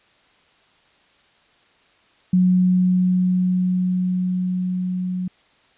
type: tone with level ramp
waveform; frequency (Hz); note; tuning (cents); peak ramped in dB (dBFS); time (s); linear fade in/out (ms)
sine; 182.6; F#3; -23; -12 to -22; 2.33-5.28; 5
effects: white hiss -57 dBFS RMS until 5.77 s + resampled to 8000 Hz